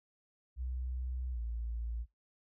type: tone with pitch glide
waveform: sine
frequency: 62.9 to 57.35 Hz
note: B1 to A#1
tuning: +32 to -28 cents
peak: -35 dBFS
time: 0.56-2.06 s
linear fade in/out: 50 ms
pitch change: -160 cents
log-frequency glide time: 1.32-1.39 s
effects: noise-tail reverb RT60 0.2 s tail -23 dB re dry